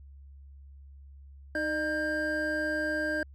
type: tone cluster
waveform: triangle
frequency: 310.5 / 606 / 1593 Hz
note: D#4 / D#5 / G6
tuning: -3 / -46 / +27 cents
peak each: -32 / -31 / -29 dBFS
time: 1.55-3.23 s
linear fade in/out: 2 ms
effects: added 69 Hz sine -47 dBFS peak until 3.34 s